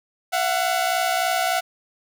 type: tone pair together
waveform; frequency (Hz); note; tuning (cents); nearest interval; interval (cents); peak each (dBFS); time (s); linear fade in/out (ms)
sawtooth; 676.7 / 740; E5 / F#5; +45 / 0; major second; 155; -20 / -18; 0.32-1.61; 20
effects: none